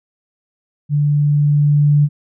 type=tone with level ramp; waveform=sine; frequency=146.5 Hz; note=D3; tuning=4 cents flat; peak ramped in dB=-12 to -8 dBFS; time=0.89-2.09 s; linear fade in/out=50 ms; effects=none